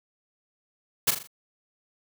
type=noise with echo; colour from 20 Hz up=white; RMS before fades=-20 dBFS; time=1.07-1.11 s; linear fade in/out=10 ms; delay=41 ms; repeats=4; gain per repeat=-7 dB; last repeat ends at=1.274 s; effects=none